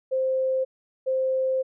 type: tone pair in turn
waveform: sine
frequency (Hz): 523.3 / 523.3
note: C5 / C5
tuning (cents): 0 / 0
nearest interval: unison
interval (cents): 0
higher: neither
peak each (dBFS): -21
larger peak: neither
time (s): 0.11-0.65 / 1.06-1.63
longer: second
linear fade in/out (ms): 20
effects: none